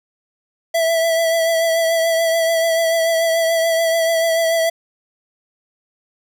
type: tone with vibrato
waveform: square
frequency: 659.3 Hz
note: E5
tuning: in tune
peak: -15 dBFS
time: 0.74-4.7 s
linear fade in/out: 10 ms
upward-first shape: triangle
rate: 6.9 Hz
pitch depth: 30 cents each way
effects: none